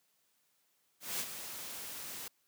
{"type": "noise with ADSR envelope", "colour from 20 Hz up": "white", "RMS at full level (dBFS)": -35, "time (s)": [1, 2.28], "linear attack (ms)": 190, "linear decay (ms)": 59, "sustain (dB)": -9, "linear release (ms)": 4, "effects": ["white hiss -75 dBFS RMS until 2.47 s", "high-pass 100 Hz 12 dB/octave"]}